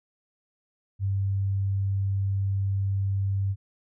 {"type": "tone", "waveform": "sine", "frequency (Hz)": 98, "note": "G2", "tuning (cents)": 0, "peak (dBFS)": -23, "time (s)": [0.99, 3.56], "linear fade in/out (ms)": 50, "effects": []}